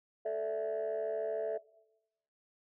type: chord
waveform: sine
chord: A suspended fourth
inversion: none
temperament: just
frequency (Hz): 440 / 586.7 / 660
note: A4 / D5 / E5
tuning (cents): 0 / -2 / +2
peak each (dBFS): -35 / -38 / -33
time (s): 0.25-1.58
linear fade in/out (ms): 10
effects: noise-tail reverb RT60 0.9 s tail -21 dB re dry + tanh soft clip ceiling -28 dBFS